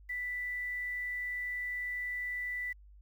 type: tone with quantisation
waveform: sine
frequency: 1978 Hz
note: B6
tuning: 2 cents sharp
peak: -34 dBFS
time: 0.09-2.73 s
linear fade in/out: 10 ms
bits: 10
effects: added 50 Hz sine -53 dBFS peak until 3.01 s